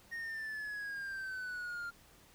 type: exponential sweep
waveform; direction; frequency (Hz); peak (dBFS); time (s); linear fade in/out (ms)
triangle; down; 1864.7 to 1390; -37; 0.11-1.91; 20
effects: pink hiss -62 dBFS RMS until 2.34 s